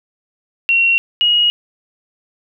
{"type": "tone pair in turn", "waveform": "sine", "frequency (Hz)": [2737, 2889], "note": ["F7", "F#7"], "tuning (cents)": [-36, -42], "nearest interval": "minor second", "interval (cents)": 94, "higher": "second", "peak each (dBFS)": -10, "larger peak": "neither", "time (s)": [[0.69, 0.98], [1.21, 1.5]], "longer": "neither", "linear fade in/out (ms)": 0, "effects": []}